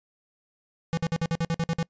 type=tone bursts; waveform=square; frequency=165.9 Hz; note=E3; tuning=11 cents sharp; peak=-24 dBFS; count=10; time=0.93-1.828 s; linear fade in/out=0 ms; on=43 ms; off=52 ms; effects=noise-tail reverb RT60 0.1 s tail -24 dB re dry + resampled to 16000 Hz